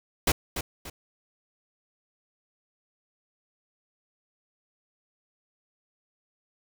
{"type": "noise with echo", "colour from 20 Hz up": "pink", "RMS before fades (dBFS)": -22, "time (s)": [0.27, 0.32], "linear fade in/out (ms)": 5, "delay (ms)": 290, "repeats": 2, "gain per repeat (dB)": -9, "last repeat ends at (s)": 0.9, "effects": []}